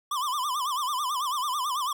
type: tone with vibrato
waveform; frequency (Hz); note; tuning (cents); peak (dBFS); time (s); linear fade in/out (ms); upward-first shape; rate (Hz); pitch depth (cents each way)
square; 1096; C#6; -20; -27; 0.11-1.93; 5; sine; 9.1; 180
effects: none